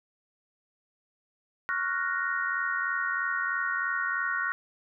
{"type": "chord", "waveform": "sine", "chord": "Gb major seventh", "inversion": "second", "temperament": "equal", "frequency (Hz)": [1108.7, 1396.9, 1480, 1864.7], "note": ["Db6", "F6", "Gb6", "Bb6"], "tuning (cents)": [0, 0, 0, 0], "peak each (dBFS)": [-34, -33, -31, -32], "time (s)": [1.69, 4.52], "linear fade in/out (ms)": 0, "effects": []}